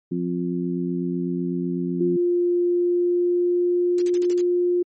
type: harmonic tone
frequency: 88 Hz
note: F2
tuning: 14 cents sharp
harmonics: 2 / 3 / 4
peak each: -25 / -27 / -28 dBFS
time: 0.11-2.17 s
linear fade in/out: 10 ms
type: tone with pitch glide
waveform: sine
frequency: 351.1 to 354 Hz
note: F4 to F4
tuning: +9 to +23 cents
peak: -17 dBFS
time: 2-4.83 s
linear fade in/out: 10 ms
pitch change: +14 cents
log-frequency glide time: 2.64-4.09 s
type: noise bursts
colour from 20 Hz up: blue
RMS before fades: -33 dBFS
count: 6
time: 3.98-4.413 s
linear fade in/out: 2 ms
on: 38 ms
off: 41 ms
effects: MP3 32 kbps